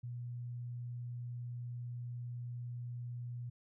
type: tone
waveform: sine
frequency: 121.2 Hz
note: B2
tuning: 32 cents flat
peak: -40 dBFS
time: 0.03-3.5 s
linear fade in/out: 10 ms
effects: none